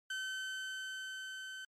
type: tone with level ramp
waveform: 30% pulse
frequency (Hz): 1533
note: G6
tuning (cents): -39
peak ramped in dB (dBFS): -34 to -41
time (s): 0.1-1.65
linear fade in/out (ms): 5
effects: low-pass 8000 Hz 12 dB/octave + MP3 64 kbps